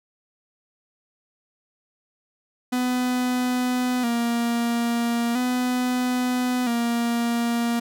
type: tone with vibrato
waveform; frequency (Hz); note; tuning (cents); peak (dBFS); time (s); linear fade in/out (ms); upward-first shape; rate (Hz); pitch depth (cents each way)
45% pulse; 242.4; B3; -32; -21; 2.72-7.8; 10; square; 0.38; 53
effects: none